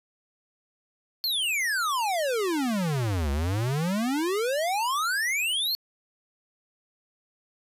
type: exponential two-way sweep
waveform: square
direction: down then up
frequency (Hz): 4435 to 67.8 to 4435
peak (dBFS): -25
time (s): 1.24-5.75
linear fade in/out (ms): 0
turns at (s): 3.31
effects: resampled to 32000 Hz + 10-bit